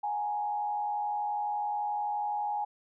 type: tone with frequency modulation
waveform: sine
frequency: 830.6 Hz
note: G#5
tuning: in tune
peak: -29 dBFS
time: 0.03-2.65 s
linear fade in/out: 10 ms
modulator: 91.7 Hz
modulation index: 0.54
effects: none